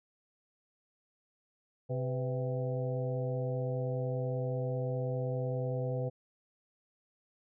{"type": "harmonic tone with a mistuned harmonic", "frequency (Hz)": 130.81, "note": "C3", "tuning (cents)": 0, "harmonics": [1, 2, 3, 4, 5, 6], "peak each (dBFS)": [-33, -45, -44, -36, -44, -50], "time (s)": [1.89, 6.1], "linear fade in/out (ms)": 20, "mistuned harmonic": 4, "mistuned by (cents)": -70, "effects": []}